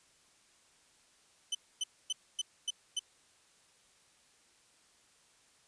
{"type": "tone bursts", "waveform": "sawtooth", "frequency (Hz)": 3037, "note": "F#7", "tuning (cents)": 44, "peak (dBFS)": -28, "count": 6, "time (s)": [1.52, 2.994], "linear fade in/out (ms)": 5, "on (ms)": 29, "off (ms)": 260, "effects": ["white hiss -66 dBFS RMS until 5.67 s", "resampled to 22050 Hz"]}